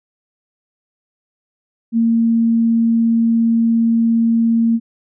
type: tone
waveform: sine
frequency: 229.3 Hz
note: A#3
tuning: 28 cents flat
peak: -11 dBFS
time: 1.92-4.8 s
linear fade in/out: 50 ms
effects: none